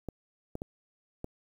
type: clicks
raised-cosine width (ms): 2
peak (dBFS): -23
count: 4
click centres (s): 0.087 / 0.554 / 0.619 / 1.244
effects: 9-bit